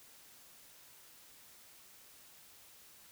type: silence
effects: white hiss -59 dBFS RMS until 3.11 s